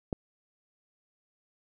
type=click; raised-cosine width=2 ms; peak=-17 dBFS; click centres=0.128 s; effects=none